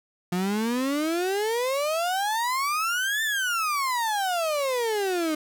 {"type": "exponential two-way sweep", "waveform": "35% pulse", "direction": "up then down", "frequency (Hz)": [174.61, 1800, 302.4], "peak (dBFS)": -22, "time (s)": [0.32, 5.35], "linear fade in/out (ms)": 5, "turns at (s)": 3.23, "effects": []}